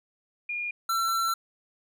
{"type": "tone pair in turn", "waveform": ["sine", "square"], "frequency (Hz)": [2424, 1347.5], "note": ["D#7", "E6"], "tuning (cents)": [-46, 38], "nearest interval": "minor seventh", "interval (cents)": 1016, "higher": "first", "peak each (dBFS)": [-29, -25], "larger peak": "second", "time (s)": [[0.49, 0.71], [0.89, 1.34]], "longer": "second", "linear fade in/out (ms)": 5, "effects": []}